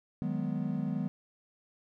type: chord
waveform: triangle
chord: G# minor seventh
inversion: second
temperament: equal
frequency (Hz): 155.56 / 185 / 207.7 / 246.9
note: D#3 / F#3 / G#3 / B3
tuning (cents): 0 / 0 / 0 / 0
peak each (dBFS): -34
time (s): 0.22-1.08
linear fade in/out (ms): 0
effects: none